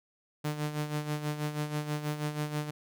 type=tone with tremolo; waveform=sawtooth; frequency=149.9 Hz; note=D3; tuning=36 cents sharp; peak=-25 dBFS; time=0.44-2.71 s; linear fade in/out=10 ms; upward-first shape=sine; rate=6.2 Hz; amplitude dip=65%; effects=none